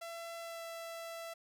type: tone with pitch glide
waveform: sawtooth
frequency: 672 to 665.8 Hz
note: E5 to E5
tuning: +33 to +17 cents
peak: -39 dBFS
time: 0.01-1.34 s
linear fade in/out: 10 ms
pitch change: -16 cents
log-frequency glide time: 0.39-0.63 s
effects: 12-bit